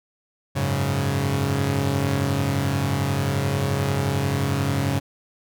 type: chord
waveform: sawtooth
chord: F# suspended second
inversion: none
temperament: equal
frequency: 92.5 / 103.83 / 138.59 Hz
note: F#2 / G#2 / C#3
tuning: 0 / 0 / 0 cents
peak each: -23 / -23 / -19 dBFS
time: 0.55-5 s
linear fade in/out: 20 ms
effects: none